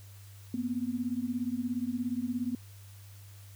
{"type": "beating tone pair", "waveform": "sine", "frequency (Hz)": [236.5, 253.5], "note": ["A#3", "B3"], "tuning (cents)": [25, 45], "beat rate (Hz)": 17, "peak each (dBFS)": [-33, -33], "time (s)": [0.54, 2.55], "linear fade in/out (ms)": 2, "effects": ["added 99 Hz sine -48 dBFS peak until 3.55 s", "white hiss -58 dBFS RMS until 3.55 s"]}